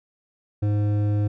sine tone with hard clipping, 103.83 Hz, G#2, in tune, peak -21 dBFS, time 0.62-1.28 s, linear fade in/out 10 ms, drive 10 dB, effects none

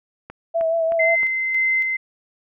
click train, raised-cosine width 0.5 ms, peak -20 dBFS, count 4, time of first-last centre 0.3-1.232 s, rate 3.22 Hz
sine tone with vibrato, 658 Hz, E5, 3 cents flat, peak -17 dBFS, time 0.54-1.16 s, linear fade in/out 20 ms, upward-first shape sine, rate 5.7 Hz, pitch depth 30 cents each way
sine tone with tremolo, 2068 Hz, C7, 21 cents flat, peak -16 dBFS, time 0.99-1.97 s, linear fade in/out 10 ms, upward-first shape square, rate 1.8 Hz, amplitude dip 35%
effects none

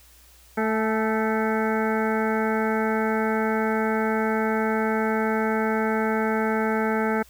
harmonic tone with a mistuned harmonic, 220 Hz, A3, in tune, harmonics 1 / 2 / 3 / 4 / 6 / 7 / 8 / 9 / 10, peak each -25 / -26 / -32 / -29 / -32 / -32 / -38 / -39 / -37 dBFS, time 0.57-7.23 s, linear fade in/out 10 ms, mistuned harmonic 4, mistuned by -24 cents, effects added 60 Hz sine -54 dBFS peak until 7.29 s + white hiss -54 dBFS RMS until 7.29 s

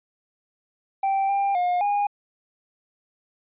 triangle tone with pitch steps, 781 / 795 / 714 / 817 Hz, G5 / G5 / F5 / G#5, -7 / +24 / +38 / -29 cents, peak -18 dBFS, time 1.03-2.07 s, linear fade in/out 5 ms, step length 260 ms, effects resampled to 8000 Hz

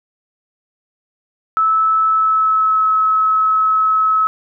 sine tone with pitch glide, 1306 to 1290.3 Hz, E6 to E6, -17 to -37 cents, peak -11 dBFS, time 1.57-4.27 s, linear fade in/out 0 ms, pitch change -20 cents, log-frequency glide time 2.08-2.88 s, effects none

